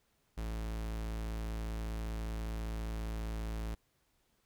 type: tone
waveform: 45% pulse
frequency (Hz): 54.9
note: A1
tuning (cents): -3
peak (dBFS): -36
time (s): 0.37-3.75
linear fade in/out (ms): 10
effects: pink hiss -75 dBFS RMS until 4.45 s